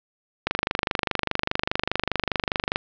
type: click train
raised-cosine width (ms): 0.3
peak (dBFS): -5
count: 58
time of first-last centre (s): 0.47-2.759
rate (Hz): 24.9
effects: low-pass 5000 Hz 12 dB/octave